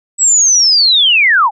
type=linear sweep; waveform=sine; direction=down; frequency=7902 to 760 Hz; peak=-6 dBFS; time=0.18-1.51 s; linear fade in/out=50 ms; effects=none